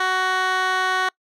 15% pulse tone with band-pass filter, 372.5 Hz, F#4, 12 cents sharp, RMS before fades -21 dBFS, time 0-1.09 s, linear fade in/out 5 ms, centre 1800 Hz, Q 1.1, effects noise-tail reverb RT60 0.1 s tail -25 dB re dry

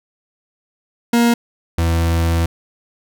40% pulse tone pair in turn, 235.7 / 83.33 Hz, A#3 / E2, +19 / +19 cents, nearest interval octave + tritone, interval 1800 cents, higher first, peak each -10 / -13 dBFS, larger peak first, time 1.13-1.34 / 1.78-2.46 s, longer second, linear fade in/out 5 ms, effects none

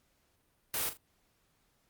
white noise with echo, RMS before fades -33 dBFS, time 0.74-0.89 s, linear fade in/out 0 ms, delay 40 ms, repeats 2, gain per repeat -11 dB, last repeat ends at 0.97 s, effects pink hiss -73 dBFS RMS until 1.89 s + Opus 48 kbps

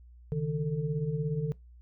sine tone cluster, 139 / 155.9 / 445.6 Hz, C#3 / D#3 / A4, +5 / +4 / +22 cents, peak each -34 / -30 / -35 dBFS, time 0.32-1.52 s, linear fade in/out 0 ms, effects noise-tail reverb RT60 0.2 s tail -22 dB re dry + added 60 Hz sine -50 dBFS peak until 1.81 s

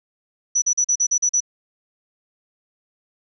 sine tone bursts, 5920 Hz, F#8, in tune, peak -15 dBFS, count 8, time 0.55-1.405 s, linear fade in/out 10 ms, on 71 ms, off 41 ms, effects none

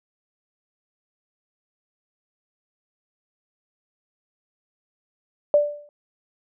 sine tone with exponential decay, 587.3 Hz, D5, in tune, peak -10 dBFS, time 5.54-5.89 s, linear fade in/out 1 ms, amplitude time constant 76 ms, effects none

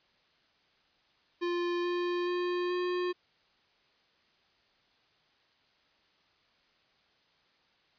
square tone with pitch steps, 349.2 / 352.2 / 355.3 / 358.4 Hz, F4 / F4 / F4 / F4, 0 / +15 / +30 / +45 cents, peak -30 dBFS, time 1.41-3.13 s, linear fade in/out 20 ms, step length 430 ms, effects white hiss -68 dBFS RMS until 7.98 s + resampled to 11025 Hz

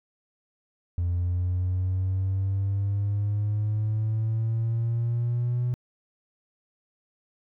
triangle exponential sweep, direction up, 86.9 to 123.47 Hz, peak -20 dBFS, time 0.98-5.74 s, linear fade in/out 0 ms, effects tanh soft clip ceiling -19 dBFS

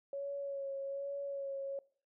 sine tone with vibrato, 555 Hz, C#5, 2 cents sharp, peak -37 dBFS, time 0.13-1.79 s, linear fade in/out 2 ms, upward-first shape sine, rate 1.2 Hz, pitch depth 23 cents each way, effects noise-tail reverb RT60 0.5 s tail -22 dB re dry

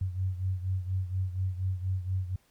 sine beating tone pair, 92.5 / 96.7 Hz, F#2 / G2, 0 / -23 cents, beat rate 4.2 Hz, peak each -29 / -34 dBFS, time 0.01-2.36 s, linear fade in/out 5 ms, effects pink hiss -67 dBFS RMS until 2.5 s + MP3 96 kbps

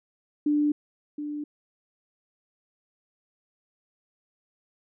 sine tone with echo, 295.7 Hz, D4, 12 cents sharp, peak -20 dBFS, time 0.46-0.72 s, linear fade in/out 5 ms, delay 720 ms, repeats 1, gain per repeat -10 dB, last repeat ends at 1.44 s, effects none

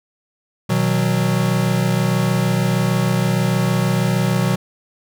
square chord, B major, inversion none, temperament equal with one note detuned, 123.47 / 158.56 / 185 Hz, B2 / D#3 / F#3, 0 / +33 / 0 cents, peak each -20 / -22 / -20 dBFS, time 0.69-4.56 s, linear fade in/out 10 ms, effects none

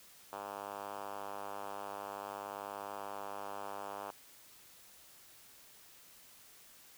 5% pulse tone with band-pass filter, 100.5 Hz, G2, 44 cents sharp, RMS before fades -44 dBFS, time 0.33-4.11 s, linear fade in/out 0 ms, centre 890 Hz, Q 1.2, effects white hiss -59 dBFS RMS until 6.97 s

